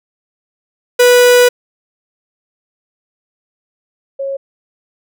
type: tone pair in turn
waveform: 45% pulse / sine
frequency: 491.3 / 547.3 Hz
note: B4 / C#5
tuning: -9 / -22 cents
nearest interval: major second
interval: 187 cents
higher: second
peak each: -5 / -17 dBFS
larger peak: first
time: 0.99-1.49 / 4.19-4.37 s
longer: first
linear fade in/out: 10 ms
effects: none